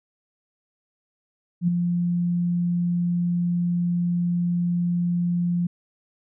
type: tone with ADSR envelope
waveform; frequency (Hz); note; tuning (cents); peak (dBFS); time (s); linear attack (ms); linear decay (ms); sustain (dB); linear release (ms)
sine; 174.4; F3; -2; -15; 1.61-5.67; 69; 7; -5; 6
effects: none